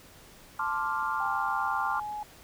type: chord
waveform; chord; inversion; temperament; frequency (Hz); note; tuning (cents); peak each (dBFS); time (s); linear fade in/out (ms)
sine; D minor seventh; second; equal; 880 / 1046.5 / 1174.7 / 1396.9; A5 / C6 / D6 / F6; 0 / 0 / 0 / 0; -33; 0.59-2; 5
type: tone with pitch glide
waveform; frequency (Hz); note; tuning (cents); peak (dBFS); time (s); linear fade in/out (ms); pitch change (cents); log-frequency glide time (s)
sine; 800 to 840.3; G5 to G#5; +35 to +20; -33; 1.2-2.23; 2; +85; 1.91-2
effects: pink hiss -53 dBFS RMS until 2.43 s